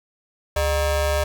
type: ring-modulated tone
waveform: 40% pulse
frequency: 338.5 Hz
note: E4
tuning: 46 cents sharp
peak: -15 dBFS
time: 0.56-1.24 s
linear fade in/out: 5 ms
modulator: 266 Hz
effects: none